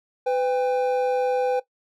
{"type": "tone pair together", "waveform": "triangle", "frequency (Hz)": [503.3, 800], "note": ["B4", "G5"], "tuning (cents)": [33, 35], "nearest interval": "minor sixth", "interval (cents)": 802, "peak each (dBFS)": [-19, -24], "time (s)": [0.26, 1.6], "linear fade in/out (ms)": 10, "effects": ["noise-tail reverb RT60 0.1 s tail -17 dB re dry"]}